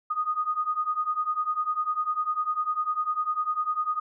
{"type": "beating tone pair", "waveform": "sine", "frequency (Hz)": [1232, 1242], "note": ["D#6", "D#6"], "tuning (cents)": [-17, -3], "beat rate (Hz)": 10, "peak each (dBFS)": [-29, -27], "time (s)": [0.1, 4], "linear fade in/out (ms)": 10, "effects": []}